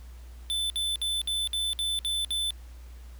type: tone bursts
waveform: square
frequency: 3520 Hz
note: A7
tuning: in tune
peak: -27 dBFS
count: 8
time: 0.5-2.506 s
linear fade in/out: 0 ms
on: 200 ms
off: 58 ms
effects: added 60 Hz sine -42 dBFS peak until 3.19 s + pink hiss -58 dBFS RMS until 3.19 s